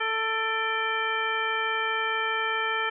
harmonic tone with a mistuned harmonic, 443.8 Hz, A4, 15 cents sharp, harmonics 1 / 2 / 3 / 4 / 5 / 7, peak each -34 / -33 / -30 / -30 / -32 / -35 dBFS, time 0-2.9 s, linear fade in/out 10 ms, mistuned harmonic 5, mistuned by +98 cents, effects none

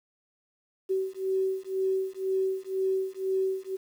sine beating tone pair, 380.1 / 382.1 Hz, F#4 / G4, +47 / -44 cents, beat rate 2 Hz, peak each -29 dBFS, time 0.89-3.77 s, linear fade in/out 20 ms, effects 9-bit

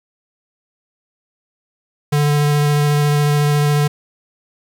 square tone with vibrato, 146.83 Hz, D3, in tune, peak -13 dBFS, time 2.12-3.88 s, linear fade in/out 10 ms, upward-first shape square, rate 14 Hz, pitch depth 8 cents each way, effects 8-bit

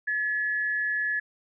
sine tone pair together, 1712.3 / 1922 Hz, A6 / B6, -48 / -48 cents, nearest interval major second, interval 200 cents, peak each -25 / -35 dBFS, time 0.07-1.2 s, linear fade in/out 10 ms, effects none

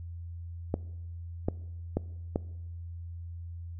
clicks, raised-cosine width 2 ms, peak -14 dBFS, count 4, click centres 0.741 / 1.485 / 1.97 / 2.359 s, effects noise-tail reverb RT60 1.0 s tail -21 dB re dry + added 85 Hz sine -38 dBFS peak until 3.79 s

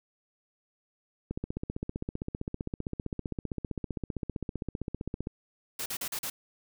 click train, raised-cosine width 3 ms, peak -20 dBFS, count 62, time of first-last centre 1.31-5.271 s, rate 15.4 Hz
white noise bursts, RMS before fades -35 dBFS, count 5, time 5.79-6.3 s, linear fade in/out 5 ms, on 70 ms, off 40 ms
effects none

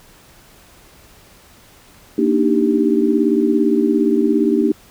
sine chord, Eb major seventh, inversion second, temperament equal, 233.1 / 293.7 / 311.1 / 392 Hz, Bb3 / D4 / Eb4 / G4, 0 / 0 / 0 / 0 cents, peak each -18 dBFS, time 2.18-4.72 s, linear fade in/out 5 ms, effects pink hiss -47 dBFS RMS until 4.9 s

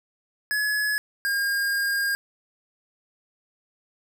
square tone pair in turn, 1697 / 1616.1 Hz, G#6 / G#6, +37 / -48 cents, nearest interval minor second, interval 85 cents, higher first, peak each -23 dBFS, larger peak neither, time 0.51-0.98 / 1.25-2.15 s, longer second, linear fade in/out 0 ms, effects none

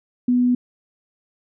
sine tone, 246.9 Hz, B3, in tune, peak -14 dBFS, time 0.28-0.55 s, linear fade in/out 5 ms, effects none

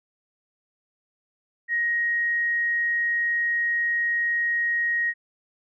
sine tone, 1881 Hz, A#6, 15 cents sharp, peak -21 dBFS, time 1.68-5.14 s, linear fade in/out 50 ms, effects none

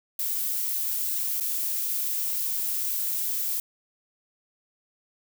violet noise with dropouts, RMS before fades -28 dBFS, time 0.19-3.6 s, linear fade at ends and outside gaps 2 ms, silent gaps 1.401-1.407 s, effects none

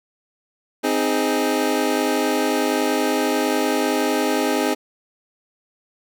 25% pulse chord, Ab major, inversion first, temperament equal with one note detuned, 260.3 / 311.1 / 415.3 Hz, C4 / Eb4 / Ab4, -9 / 0 / 0 cents, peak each -19 dBFS, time 0.83-4.75 s, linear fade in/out 20 ms, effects none

